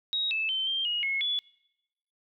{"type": "tone with pitch steps", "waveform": "sine", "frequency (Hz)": [3792, 2622, 3091, 3171, 2883, 2176, 3424], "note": ["A#7", "E7", "G7", "G7", "F#7", "C#7", "A7"], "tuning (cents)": [29, -10, -25, 19, -46, -33, -48], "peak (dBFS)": -26, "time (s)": [0.13, 1.39], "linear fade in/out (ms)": 0, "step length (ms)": 180, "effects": ["noise-tail reverb RT60 0.9 s tail -23 dB re dry"]}